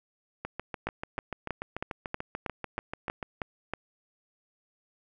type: two click trains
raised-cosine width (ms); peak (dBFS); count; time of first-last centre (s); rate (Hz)
0.5; -19 / -16; 20 / 10; 0.45-3.228 / 0.87-3.736; 6.84 / 3.14
effects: none